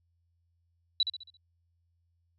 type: tone with echo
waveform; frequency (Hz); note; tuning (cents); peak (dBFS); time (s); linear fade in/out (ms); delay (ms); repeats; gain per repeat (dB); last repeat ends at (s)
sine; 3943; B7; -4; -22; 1-1.03; 2; 68; 5; -7; 1.37
effects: added 85 Hz sine -70 dBFS peak until 2.38 s